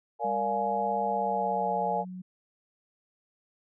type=chord; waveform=sine; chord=Bb dominant seventh; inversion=none; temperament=just; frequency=466.2 / 582.7 / 699.2 / 839.1 Hz; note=Bb4 / D5 / F5 / Ab5; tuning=0 / -14 / +2 / +18 cents; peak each=-34 / -34 / -31 / -29 dBFS; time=0.19-2.05 s; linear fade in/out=50 ms
type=tone with pitch glide; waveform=sine; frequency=200 to 183.4 Hz; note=G3 to F#3; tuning=+35 to -15 cents; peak=-37 dBFS; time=0.24-2.22 s; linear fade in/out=10 ms; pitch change=-150 cents; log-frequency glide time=1.07-1.86 s
effects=none